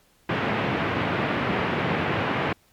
pink band-pass noise, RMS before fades -25 dBFS, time 0.29-2.53 s, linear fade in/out 5 ms, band 110 to 2700 Hz, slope 24 dB/octave, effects pink hiss -61 dBFS RMS until 2.72 s + MP3 96 kbps

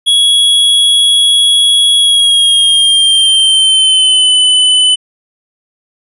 square tone with pitch glide, 3341 to 3011 Hz, G#7 to F#7, +10 to +30 cents, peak -6 dBFS, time 0.06-4.96 s, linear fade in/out 20 ms, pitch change -180 cents, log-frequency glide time 1.97-4.33 s, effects resampled to 24000 Hz

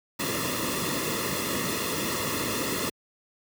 pink noise with comb filter, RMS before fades -29 dBFS, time 0.19-2.9 s, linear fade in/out 10 ms, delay 1.3 ms, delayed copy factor -0.8, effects high-pass 80 Hz 12 dB/octave

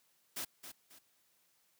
white noise with echo, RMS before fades -40 dBFS, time 0.36-0.45 s, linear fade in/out 10 ms, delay 270 ms, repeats 2, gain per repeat -9 dB, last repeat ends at 0.99 s, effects white hiss -73 dBFS RMS until 1.79 s + high-pass 100 Hz 12 dB/octave

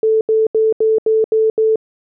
sine tone bursts, 440 Hz, A4, in tune, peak -10 dBFS, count 7, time 0.03-1.758 s, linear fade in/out 2 ms, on 180 ms, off 78 ms, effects none

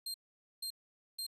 sawtooth tone bursts, 4186 Hz, C8, in tune, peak -35 dBFS, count 3, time 0.06-1.266 s, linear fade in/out 5 ms, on 82 ms, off 480 ms, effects resampled to 32000 Hz + 12-bit

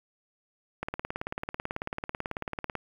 click train, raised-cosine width 0.5 ms, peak -17 dBFS, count 36, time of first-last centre 0.83-2.753 s, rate 18.2 Hz, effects 8-bit

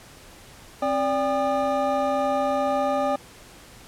triangle tone cluster, 265.9 / 581 / 800 / 1219 Hz, C4 / D5 / G5 / D#6, +28 / -19 / +35 / -36 cents, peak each -27 / -22 / -24 / -28 dBFS, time 0.82-3.16 s, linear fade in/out 5 ms, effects pink hiss -47 dBFS RMS until 3.87 s + low-pass 12000 Hz 12 dB/octave

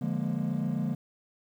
triangle chord, Bb dominant seventh, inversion first, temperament equal with one note detuned, 146.83 / 174.61 / 207.7 / 235.2 Hz, D3 / F3 / Ab3 / Bb3, 0 / 0 / 0 / +16 cents, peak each -30 dBFS, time 0.01-0.95 s, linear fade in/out 10 ms, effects tanh soft clip ceiling -21 dBFS + 10-bit

